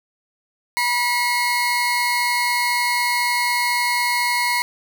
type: tone pair together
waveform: 30% pulse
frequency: 970 / 2164 Hz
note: B5 / C#7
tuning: -31 / -42 cents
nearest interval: octave + major second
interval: 1389 cents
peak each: -18 dBFS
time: 0.77-4.62 s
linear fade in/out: 0 ms
effects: none